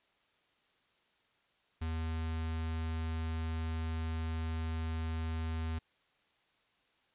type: tone with notch filter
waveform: square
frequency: 80.6 Hz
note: E2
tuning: 38 cents flat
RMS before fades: -36 dBFS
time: 1.81-5.79 s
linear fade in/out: 10 ms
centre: 510 Hz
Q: 1.5
effects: white hiss -72 dBFS RMS until 7.14 s + resampled to 8000 Hz